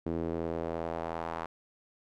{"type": "tone with band-pass filter sweep", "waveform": "sawtooth", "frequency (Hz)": 82.7, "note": "E2", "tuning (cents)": 6, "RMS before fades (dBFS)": -35, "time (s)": [0.06, 1.46], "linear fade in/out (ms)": 5, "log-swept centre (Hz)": [330, 1000], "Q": 1.7, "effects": []}